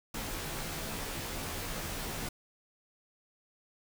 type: noise with comb filter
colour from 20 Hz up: pink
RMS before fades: -38 dBFS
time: 0.14-2.29 s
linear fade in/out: 5 ms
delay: 16 ms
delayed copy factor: -0.95
effects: none